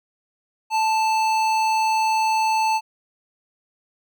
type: tone with notch filter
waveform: square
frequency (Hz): 880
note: A5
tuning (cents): 0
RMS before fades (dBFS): -20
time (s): 0.7-2.81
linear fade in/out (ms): 50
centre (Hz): 12000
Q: 0.61
effects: none